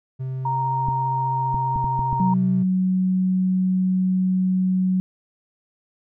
triangle tone with pitch glide, 130.81 to 129.31 Hz, C3 to C3, 0 to -20 cents, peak -23 dBFS, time 0.19-2.64 s, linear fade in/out 20 ms, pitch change -20 cents, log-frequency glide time 0.81-1.94 s
sine tone with vibrato, 932 Hz, A#5, 1 cent flat, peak -21 dBFS, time 0.45-2.34 s, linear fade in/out 5 ms, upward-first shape sine, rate 15 Hz, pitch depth 10 cents each way
clicks, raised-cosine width 5 ms, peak -15 dBFS, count 6, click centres 0.886 / 1.545 / 1.76 / 1.844 / 1.993 / 2.129 s
sine tone, 185.7 Hz, F#3, 7 cents sharp, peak -17 dBFS, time 2.2-5 s, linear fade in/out 0 ms
effects none

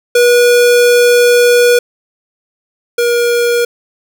square tone pair in turn, 484.3 / 476.3 Hz, B4 / A#4, -34 / +37 cents, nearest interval unison, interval 29 cents, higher first, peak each -6 / -10 dBFS, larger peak first, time 0.15-1.79 / 2.98-3.65 s, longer first, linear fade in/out 5 ms, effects none

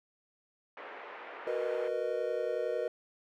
pink band-pass noise, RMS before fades -46 dBFS, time 0.77-1.88 s, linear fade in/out 2 ms, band 430 to 2300 Hz, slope 24 dB/octave
triangle chord, B major seventh, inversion second, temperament just, 370.4 / 463 / 493.9 / 617.4 Hz, F#4 / A#4 / B4 / D#5, +2 / -12 / 0 / -14 cents, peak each -38 / -34 / -33 / -34 dBFS, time 1.47-2.88 s, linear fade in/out 2 ms
effects none

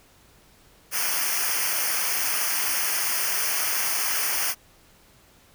white noise with comb filter, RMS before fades -25 dBFS, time 0.91-4.55 s, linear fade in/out 50 ms, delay 0.26 ms, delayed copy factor -0.9, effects pink hiss -56 dBFS RMS until 5.54 s

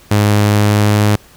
sawtooth tone with pitch glide, 103.83 to 104.55 Hz, G#2 to G#2, 0 to +12 cents, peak -5 dBFS, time 0.11-1.16 s, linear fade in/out 5 ms, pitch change +12 cents, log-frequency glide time 0.47-1.01 s, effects pink hiss -44 dBFS RMS until 1.36 s

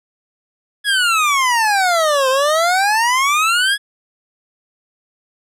25% pulse exponential two-way sweep, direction down then up, 1695 to 514 to 1695 Hz, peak -9 dBFS, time 0.84-3.78 s, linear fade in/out 50 ms, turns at 2.29 s, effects low-pass 11000 Hz 12 dB/octave

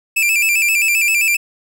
45% pulse tone with vibrato, 2489 Hz, D#7, in tune, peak -12 dBFS, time 0.16-1.37 s, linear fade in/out 10 ms, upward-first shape square, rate 7.6 Hz, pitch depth 82 cents each way, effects none

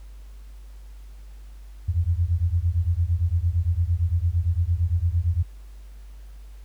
sine beating tone pair, 82.1 / 90.9 Hz, E2 / F#2, -6 / -30 cents, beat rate 8.8 Hz, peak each -22 / -23 dBFS, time 1.88-5.43 s, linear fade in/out 10 ms, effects added 50 Hz sine -39 dBFS peak until 6.64 s + pink hiss -59 dBFS RMS until 6.64 s

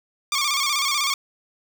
10% pulse tone with vibrato, 1143 Hz, D6, 47 cents flat, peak -12 dBFS, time 0.32-1.14 s, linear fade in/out 2 ms, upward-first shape square, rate 16 Hz, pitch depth 69 cents each way, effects none

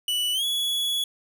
45% pulse tone with pitch glide, 2960 to 3381 Hz, F#7 to G#7, 0 to +30 cents, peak -23 dBFS, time 0.08-1.04 s, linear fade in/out 2 ms, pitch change +230 cents, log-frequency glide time 0.33-0.44 s, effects none

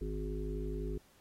harmonic tone, 51.91 Hz, G#1, in tune, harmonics 1 / 3 / 5 / 7 / 8, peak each -37 / -44 / -45 / -43 / -44 dBFS, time 0.01-0.98 s, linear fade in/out 5 ms, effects pink hiss -66 dBFS RMS until 1.2 s + AAC 48 kbps

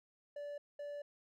triangle tone bursts at uneven times, 580 Hz, D5, 22 cents flat, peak -40 dBFS, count 2, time 0.36-0.58 / 0.79-1.02 s, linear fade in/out 5 ms, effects none

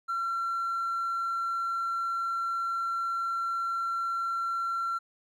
triangle tone, 1361 Hz, F6, 45 cents flat, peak -25 dBFS, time 0.08-4.99 s, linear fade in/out 20 ms, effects tanh soft clip ceiling -24 dBFS

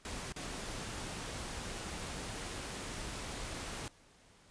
pink noise with dropouts, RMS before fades -42 dBFS, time 0.05-3.88 s, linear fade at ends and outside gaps 1 ms, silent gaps 0.323-0.362 s, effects pink hiss -63 dBFS RMS until 4.5 s + resampled to 22050 Hz

